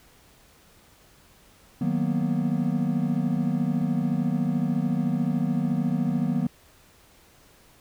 triangle chord, B major seventh, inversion first, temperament equal, 155.56 / 185 / 233.1 / 246.9 Hz, D#3 / F#3 / A#3 / B3, 0 / 0 / 0 / 0 cents, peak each -26 dBFS, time 1.81-6.47 s, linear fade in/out 5 ms, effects pink hiss -56 dBFS RMS until 7.8 s

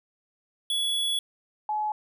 square / sine tone pair in turn, 3386 / 850.2 Hz, G#7 / G#5, +33 / +40 cents, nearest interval 2 octaves, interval 2393 cents, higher first, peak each -25 dBFS, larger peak neither, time 0.7-1.19 / 1.69-1.92 s, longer first, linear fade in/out 2 ms, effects none

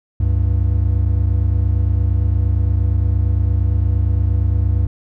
triangle tone pair together, 69.33 / 98 Hz, C#2 / G2, +1 / 0 cents, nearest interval tritone, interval 599 cents, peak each -14 dBFS, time 0.2-4.87 s, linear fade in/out 5 ms, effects none

